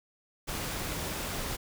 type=noise; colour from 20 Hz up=pink; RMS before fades=-35 dBFS; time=0.47-1.57 s; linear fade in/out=20 ms; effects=none